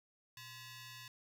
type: ring-modulated tone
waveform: 10% pulse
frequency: 910 Hz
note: A#5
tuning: 42 cents flat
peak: -38 dBFS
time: 0.37-1.08 s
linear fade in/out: 2 ms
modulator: 789 Hz
effects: none